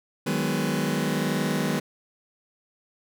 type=chord; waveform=sawtooth; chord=G# minor seventh; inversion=second; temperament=just; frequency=155.74 / 186.89 / 207.7 / 249.2 Hz; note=D#3 / F#3 / G#3 / B3; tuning=+2 / +18 / 0 / +16 cents; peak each=-25 dBFS; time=0.26-1.8 s; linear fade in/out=10 ms; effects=none